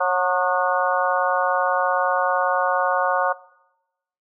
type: harmonic tone with a mistuned harmonic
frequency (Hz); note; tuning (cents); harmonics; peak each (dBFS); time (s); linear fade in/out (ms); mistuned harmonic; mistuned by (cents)
182.4; F#3; -24; 3 / 4 / 5 / 6 / 7 / 8; -23 / -24 / -25 / -26 / -26 / -27; 0-3.33; 10; 7; -72
effects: noise-tail reverb RT60 0.9 s tail -20 dB re dry